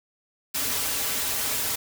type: noise with comb filter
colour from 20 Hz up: white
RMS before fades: -27 dBFS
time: 0.54-1.76 s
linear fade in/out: 10 ms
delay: 5.6 ms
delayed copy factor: -0.75
effects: none